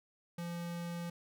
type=tone; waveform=square; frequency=171.7 Hz; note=F3; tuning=29 cents flat; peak=-39 dBFS; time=0.38-1.1 s; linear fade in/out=5 ms; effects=none